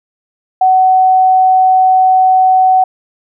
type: tone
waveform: sine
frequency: 750 Hz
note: F#5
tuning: 23 cents sharp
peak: -5 dBFS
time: 0.61-2.84 s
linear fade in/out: 5 ms
effects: none